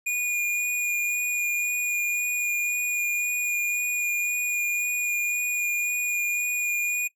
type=tone with vibrato; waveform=square; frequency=2440 Hz; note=D#7; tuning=34 cents flat; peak=-24 dBFS; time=0.06-7.08 s; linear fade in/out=10 ms; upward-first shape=sine; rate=1.9 Hz; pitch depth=12 cents each way; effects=noise-tail reverb RT60 0.1 s tail -20 dB re dry